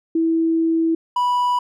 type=tone pair in turn; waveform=sine / triangle; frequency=327.1 / 983 Hz; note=E4 / B5; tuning=-13 / -8 cents; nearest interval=octave + perfect fifth; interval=1905 cents; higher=second; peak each=-15 / -14 dBFS; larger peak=second; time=0.15-0.95 / 1.16-1.59 s; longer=first; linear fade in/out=5 ms; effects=none